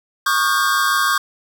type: tone cluster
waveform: square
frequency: 1106 / 1212 / 1430 / 1584 Hz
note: C#6 / D#6 / F6 / G6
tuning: -4 / -46 / +41 / +18 cents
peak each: -20 / -22 / -26 / -20 dBFS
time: 0.26-1.18 s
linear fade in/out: 5 ms
effects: none